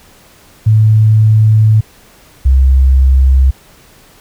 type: tone pair in turn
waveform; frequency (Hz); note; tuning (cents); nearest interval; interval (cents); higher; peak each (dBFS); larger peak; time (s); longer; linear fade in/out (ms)
sine; 108.8 / 66.03; A2 / C2; -19 / +16; major sixth; 865; first; -4; neither; 0.66-1.81 / 2.45-3.51; first; 10
effects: pink hiss -43 dBFS RMS until 4.2 s